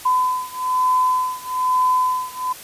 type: beating tone pair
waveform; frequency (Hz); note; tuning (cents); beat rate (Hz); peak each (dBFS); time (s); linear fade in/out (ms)
sine; 1012 / 1013.1; B5 / B5; +42 / +44; 1.1; -19 / -20; 0.05-2.53; 10
effects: white hiss -38 dBFS RMS until 2.63 s + resampled to 32000 Hz